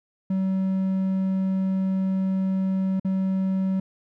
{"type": "tone with dropouts", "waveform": "triangle", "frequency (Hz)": 190.2, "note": "F#3", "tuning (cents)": 48, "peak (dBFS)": -19, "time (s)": [0.3, 3.8], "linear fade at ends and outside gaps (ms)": 5, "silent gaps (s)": [2.998, 3.047], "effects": []}